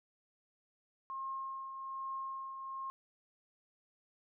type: tone with tremolo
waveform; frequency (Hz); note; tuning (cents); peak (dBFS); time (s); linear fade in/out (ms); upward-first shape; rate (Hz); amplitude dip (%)
sine; 1071; C6; +40; -37; 1.1-2.9; 0; triangle; 1.2; 50
effects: none